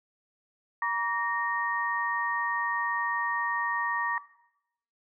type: tone cluster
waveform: sine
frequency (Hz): 949 / 1150 / 1854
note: A#5 / D6 / A#6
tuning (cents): +31 / -37 / -10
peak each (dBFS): -30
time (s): 0.82-4.18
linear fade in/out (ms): 2
effects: noise-tail reverb RT60 0.8 s tail -18 dB re dry